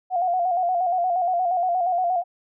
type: tone with vibrato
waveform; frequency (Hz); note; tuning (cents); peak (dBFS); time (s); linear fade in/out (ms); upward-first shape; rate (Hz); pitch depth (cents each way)
sine; 716; F5; +43; -19; 0.1-2.24; 50; square; 8.5; 57
effects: none